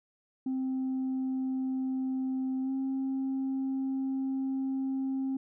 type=tone with pitch glide; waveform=sine; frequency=261.6 to 266.8 Hz; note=C4 to C4; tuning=0 to +34 cents; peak=-27 dBFS; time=0.46-5.37 s; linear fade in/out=5 ms; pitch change=+34 cents; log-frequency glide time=2.62-2.71 s; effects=tanh soft clip ceiling -27 dBFS